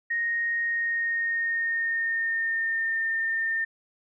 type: tone with pitch glide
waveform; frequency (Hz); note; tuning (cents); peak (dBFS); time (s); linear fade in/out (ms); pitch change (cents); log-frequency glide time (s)
sine; 1864 to 1810.9; A#6 to A6; -1 to +49; -24; 0.1-3.65; 10; -50; 0.62-3
effects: none